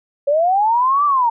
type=linear two-way sweep; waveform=sine; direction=up then down; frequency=550 to 1185 to 902 Hz; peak=-12 dBFS; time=0.27-1.3 s; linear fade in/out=10 ms; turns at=1.05 s; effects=none